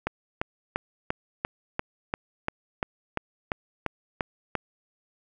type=click train; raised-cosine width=0.5 ms; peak=-11 dBFS; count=14; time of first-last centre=0.07-4.553 s; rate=2.9 Hz; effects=none